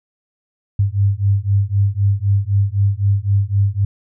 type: beating tone pair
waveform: sine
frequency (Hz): 98 / 101.9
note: G2 / G#2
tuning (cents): 0 / -32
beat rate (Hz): 3.9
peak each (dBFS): -16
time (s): 0.79-3.85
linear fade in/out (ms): 5
effects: none